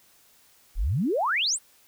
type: exponential sweep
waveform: sine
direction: up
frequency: 32.44 to 9600 Hz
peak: -22 dBFS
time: 0.75-1.59 s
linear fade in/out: 50 ms
effects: white hiss -59 dBFS RMS until 1.87 s